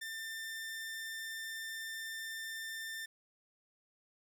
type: tone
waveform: sawtooth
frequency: 1792 Hz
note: A6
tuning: 31 cents sharp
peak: -37 dBFS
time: 0.01-3.06 s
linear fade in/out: 10 ms
effects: none